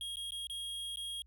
square tone with dropouts, 3268 Hz, G#7, 29 cents flat, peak -39 dBFS, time 0.01-1.22 s, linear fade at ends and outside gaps 1 ms, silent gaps 0.158-0.169 / 0.307-0.32 / 0.47-0.498 / 0.959-0.971 s, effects added 60 Hz sine -59 dBFS peak until 1.26 s

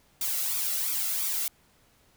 blue noise with flanger, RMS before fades -29 dBFS, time 0.21-1.48 s, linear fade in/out 2 ms, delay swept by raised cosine 0.84 to 1.51 ms, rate 2.9 Hz, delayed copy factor +0.6, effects pink hiss -63 dBFS RMS until 2.16 s

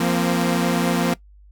sawtooth chord, F suspended fourth, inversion none, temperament equal with one note detuned, 172.71 / 233.1 / 261.6 Hz, F3 / Bb3 / C4, -19 / 0 / 0 cents, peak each -17 / -18 / -21 dBFS, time 0-1.14 s, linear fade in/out 5 ms, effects noise-tail reverb RT60 0.1 s tail -19 dB re dry + added 50 Hz sine -45 dBFS peak until 1.51 s

